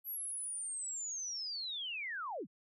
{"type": "linear sweep", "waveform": "sine", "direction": "down", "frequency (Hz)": [11840, 118.9], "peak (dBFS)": -38, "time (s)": [0.04, 2.47], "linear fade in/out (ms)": 50, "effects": []}